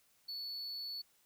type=tone; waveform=triangle; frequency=4435 Hz; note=C#8; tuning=in tune; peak=-39 dBFS; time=0.28-1.02 s; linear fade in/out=10 ms; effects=white hiss -71 dBFS RMS until 1.25 s